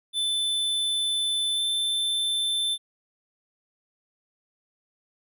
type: tone with pitch glide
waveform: square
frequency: 3520 to 3542 Hz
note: A7 to A7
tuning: 0 to +11 cents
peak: -24 dBFS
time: 0.13-2.78 s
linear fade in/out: 50 ms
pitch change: +11 cents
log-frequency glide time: 1.55-1.6 s
effects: none